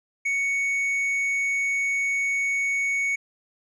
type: tone with tanh clipping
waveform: triangle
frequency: 2225 Hz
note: C#7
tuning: 6 cents sharp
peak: -23 dBFS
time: 0.25-3.16 s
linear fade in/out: 10 ms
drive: 9 dB
effects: none